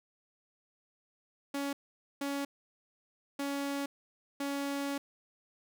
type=tone bursts at uneven times; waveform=sawtooth; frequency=280.5 Hz; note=C#4; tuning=21 cents sharp; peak=-29 dBFS; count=4; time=1.54-1.73 / 2.21-2.45 / 3.39-3.86 / 4.4-4.98 s; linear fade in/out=5 ms; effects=none